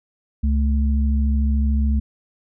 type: tone pair together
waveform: sine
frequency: 68.4 / 218.8 Hz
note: C#2 / A3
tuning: -23 / -9 cents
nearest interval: octave + minor sixth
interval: 2014 cents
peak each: -16 / -24 dBFS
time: 0.43-2 s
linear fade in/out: 10 ms
effects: none